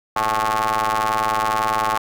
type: ring-modulated tone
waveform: sawtooth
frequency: 110 Hz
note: A2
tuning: in tune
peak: -11 dBFS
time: 0.16-1.98 s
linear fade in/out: 5 ms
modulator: 981 Hz
effects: none